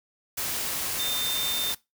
sine tone in noise, 3600 Hz, A7, 39 cents sharp, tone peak -28 dBFS, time 0.99-1.73 s, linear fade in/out 10 ms, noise white, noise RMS -30 dBFS, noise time 0.37-1.75 s, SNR -1 dB, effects noise-tail reverb RT60 0.2 s tail -20 dB re dry

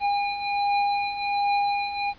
square beating tone pair, 810 / 811.3 Hz, G#5 / G#5, -43 / -41 cents, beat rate 1.3 Hz, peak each -30 / -24 dBFS, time 0-2.14 s, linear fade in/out 50 ms, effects pink hiss -52 dBFS RMS until 2.18 s + resampled to 11025 Hz

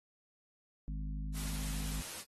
harmonic tone, 51.91 Hz, G#1, in tune, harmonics 1 / 3 / 4 / 5, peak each -37 / -44 / -50 / -51 dBFS, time 0.88-2.01 s, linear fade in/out 0 ms
white noise, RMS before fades -44 dBFS, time 1.33-2.25 s, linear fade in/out 50 ms
effects AAC 32 kbps

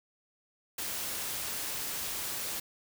white noise, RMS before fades -36 dBFS, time 0.78-2.6 s, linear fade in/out 5 ms, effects none

